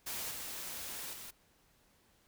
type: noise with level steps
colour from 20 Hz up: white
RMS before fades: -40 / -43 / -48 dBFS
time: 0.06-1.31 s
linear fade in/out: 10 ms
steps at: 0.31 / 1.13 s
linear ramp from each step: 2 ms
effects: pink hiss -69 dBFS RMS until 2.27 s